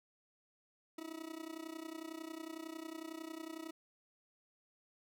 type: tone with amplitude modulation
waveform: 40% pulse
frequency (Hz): 321.9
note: E4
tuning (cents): -41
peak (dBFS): -40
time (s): 0.98-3.71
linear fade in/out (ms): 5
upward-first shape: sine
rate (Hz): 31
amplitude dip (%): 85
effects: none